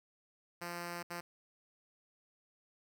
5% pulse tone bursts at uneven times, 173.2 Hz, F3, 14 cents flat, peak -29 dBFS, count 2, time 0.61-1.03 / 1.1-1.21 s, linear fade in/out 10 ms, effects none

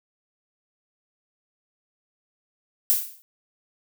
violet noise with exponential decay, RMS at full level -17 dBFS, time 2.9-3.22 s, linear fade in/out 0 ms, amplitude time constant 68 ms, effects none

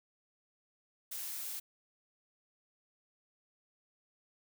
blue noise, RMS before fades -41 dBFS, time 1.11-1.6 s, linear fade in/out 10 ms, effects none

